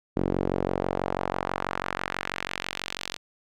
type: tone with band-pass filter sweep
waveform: sawtooth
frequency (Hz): 46.11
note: F#1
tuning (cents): -5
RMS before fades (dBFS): -30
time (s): 0.16-3.17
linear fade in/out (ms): 10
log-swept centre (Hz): 320 to 4100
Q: 1.2
effects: none